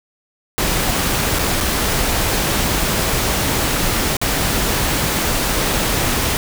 pink noise with dropouts, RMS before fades -18 dBFS, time 0.58-6.37 s, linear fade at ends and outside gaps 0 ms, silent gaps 1.387-1.392 / 1.604-1.609 / 4.168-4.215 s, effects none

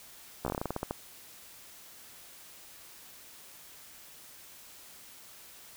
slowing click train, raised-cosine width 1 ms, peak -18 dBFS, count 13, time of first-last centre 0.45-0.91 s, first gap 14 ms, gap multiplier 1.17, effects white hiss -52 dBFS RMS until 5.76 s

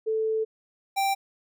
sine / square tone pair in turn, 440 / 784 Hz, A4 / G5, 0 / 0 cents, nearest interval minor seventh, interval 1000 cents, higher second, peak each -23 dBFS, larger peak neither, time 0.06-0.45 / 0.96-1.15 s, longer first, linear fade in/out 20 ms, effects none

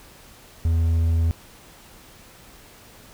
triangle tone, 82.41 Hz, E2, in tune, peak -15 dBFS, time 0.65-1.31 s, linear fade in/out 0 ms, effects pink hiss -48 dBFS RMS until 3.13 s

